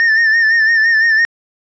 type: tone with vibrato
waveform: triangle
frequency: 1801 Hz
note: A6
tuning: 40 cents sharp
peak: -7 dBFS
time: 0-1.25 s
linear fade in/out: 0 ms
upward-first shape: sine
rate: 5.9 Hz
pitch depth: 55 cents each way
effects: resampled to 16000 Hz